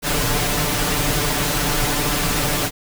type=noise with comb filter; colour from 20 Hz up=pink; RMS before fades=-20 dBFS; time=0.02-2.71 s; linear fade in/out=50 ms; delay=6.8 ms; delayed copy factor=+1; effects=none